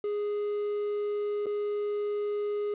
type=tone with dropouts; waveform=triangle; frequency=414.1 Hz; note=G#4; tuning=5 cents flat; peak=-26 dBFS; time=0.04-2.74 s; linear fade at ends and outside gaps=2 ms; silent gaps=1.459-1.466 s; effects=resampled to 8000 Hz + 10-bit